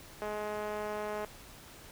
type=tone with band-pass filter; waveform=5% pulse; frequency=210.5 Hz; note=G#3; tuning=24 cents sharp; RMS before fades=-37 dBFS; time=0.22-1.25 s; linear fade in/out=0 ms; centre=520 Hz; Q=1.3; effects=pink hiss -52 dBFS RMS until 1.91 s